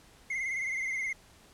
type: tone with vibrato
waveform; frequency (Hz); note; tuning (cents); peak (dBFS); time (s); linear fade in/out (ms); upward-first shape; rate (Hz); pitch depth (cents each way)
triangle; 2102; C7; +7; -29; 0.3-1.13; 5; triangle; 19; 77
effects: pink hiss -58 dBFS RMS until 1.53 s + low-pass 11000 Hz 12 dB/octave